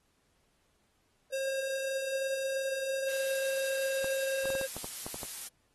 square tone, 537 Hz, C5, 45 cents sharp, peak -32 dBFS, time 1.32-4.67 s, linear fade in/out 20 ms
blue noise, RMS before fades -39 dBFS, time 3.08-5.48 s, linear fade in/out 5 ms
clicks, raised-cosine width 1 ms, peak -27 dBFS, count 10, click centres 4.044 / 4.456 / 4.503 / 4.552 / 4.613 / 4.766 / 4.844 / 5.065 / 5.144 / 5.232 s
effects pink hiss -73 dBFS RMS until 5.74 s + AAC 32 kbps

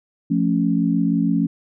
sine chord, F augmented, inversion none, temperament equal with one note detuned, 173.71 / 220 / 277.2 Hz, F3 / A3 / C#4, -9 / 0 / 0 cents, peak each -20 / -21 / -20 dBFS, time 0.3-1.47 s, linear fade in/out 10 ms, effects none

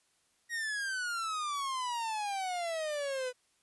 45% pulse exponential sweep, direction down, 1898 to 493.9 Hz, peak -33 dBFS, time 0.49-3.33 s, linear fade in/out 50 ms, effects white hiss -72 dBFS RMS until 3.62 s + resampled to 24000 Hz

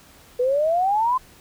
sine exponential sweep, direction up, 483.6 to 1046.5 Hz, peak -17 dBFS, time 0.39-1.18 s, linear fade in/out 10 ms, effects pink hiss -50 dBFS RMS until 1.4 s

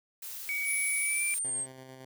blue noise, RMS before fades -41 dBFS, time 0.22-1.39 s, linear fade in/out 5 ms
sine tone with pitch glide, 2263 to 2352 Hz, C#7 to D7, +35 to +2 cents, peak -30 dBFS, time 0.49-1.34 s, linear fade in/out 0 ms, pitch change +67 cents, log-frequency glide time 1.01-1.23 s
sine linear sweep, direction down, 10548 to 8300 Hz, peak -30 dBFS, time 0.64-1.67 s, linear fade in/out 50 ms
10% pulse tone with tremolo, 130.81 Hz, C3, in tune, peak -37 dBFS, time 1.44-2.05 s, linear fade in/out 5 ms, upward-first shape square, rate 8.9 Hz, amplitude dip 30%
effects none

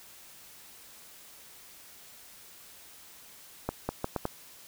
accelerating click train, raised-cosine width 1 ms, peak -15 dBFS, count 5, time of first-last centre 3.69-4.254 s, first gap 200 ms, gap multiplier 0.77, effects white hiss -52 dBFS RMS until 4.67 s

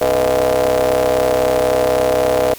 35% pulse ring-modulated tone, 63.9 Hz, C2, 40 cents flat, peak -8 dBFS, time 0.01-2.54 s, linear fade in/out 5 ms, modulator 561 Hz, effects white hiss -36 dBFS RMS until 2.58 s + Opus 48 kbps

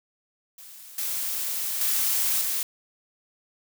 blue noise with level steps, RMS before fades -45 / -29 / -24 / -27 dBFS, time 0.58-2.63 s, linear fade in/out 2 ms, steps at 0.98 / 1.81 / 2.41 s, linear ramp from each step 2 ms, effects none

